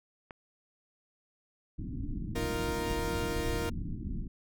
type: click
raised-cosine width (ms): 0.5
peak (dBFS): -28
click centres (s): 0.308
type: low-pass noise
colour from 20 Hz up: pink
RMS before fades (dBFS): -36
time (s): 1.78-4.28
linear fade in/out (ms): 10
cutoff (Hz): 300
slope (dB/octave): 48
type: chord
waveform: sawtooth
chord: Eb suspended second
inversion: none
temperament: equal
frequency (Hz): 311.1 / 349.2 / 466.2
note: Eb4 / F4 / Bb4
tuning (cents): 0 / 0 / 0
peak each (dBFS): -35 / -34 / -31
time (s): 2.35-3.7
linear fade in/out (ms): 10
effects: none